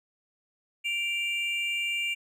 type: tone pair together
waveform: triangle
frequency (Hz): 2349 / 2797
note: D7 / F7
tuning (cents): 0 / +2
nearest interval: minor third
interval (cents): 302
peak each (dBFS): -28 / -29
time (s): 0.84-2.15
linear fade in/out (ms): 20
effects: none